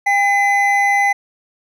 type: tone pair together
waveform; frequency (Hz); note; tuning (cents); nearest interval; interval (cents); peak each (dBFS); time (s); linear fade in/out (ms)
triangle; 804 / 2026; G5 / B6; +44 / +44; octave + major third; 1600; -13; 0.06-1.13; 10
effects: none